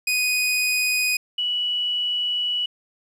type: tone pair in turn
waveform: sawtooth / sine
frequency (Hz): 2489 / 2944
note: D#7 / F#7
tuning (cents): 0 / -9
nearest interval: minor third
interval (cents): 291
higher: second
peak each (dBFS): -16 / -21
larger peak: first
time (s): 0.07-1.17 / 1.38-2.66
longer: second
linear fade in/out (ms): 5
effects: resampled to 32000 Hz + 9-bit